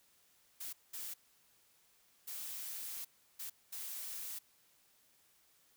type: noise bursts at uneven times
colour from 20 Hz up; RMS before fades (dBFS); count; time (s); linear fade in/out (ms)
blue; -44; 5; 0.6-0.73 / 0.93-1.14 / 2.27-3.05 / 3.39-3.5 / 3.72-4.39; 10
effects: white hiss -70 dBFS RMS until 5.76 s